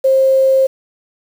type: tone with quantisation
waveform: sine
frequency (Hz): 532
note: C5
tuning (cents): +29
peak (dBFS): -8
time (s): 0.04-0.67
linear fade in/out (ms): 10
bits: 6
effects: none